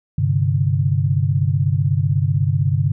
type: chord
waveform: sine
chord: G suspended fourth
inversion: none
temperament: equal with one note detuned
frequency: 98.51 / 130.81 / 146.83 Hz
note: G2 / C3 / D3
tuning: +9 / 0 / 0 cents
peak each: -19 dBFS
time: 0.18-2.92 s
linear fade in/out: 5 ms
effects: none